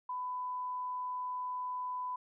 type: tone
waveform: sine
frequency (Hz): 1000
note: B5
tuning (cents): +21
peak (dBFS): -35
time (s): 0.09-2.16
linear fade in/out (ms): 5
effects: none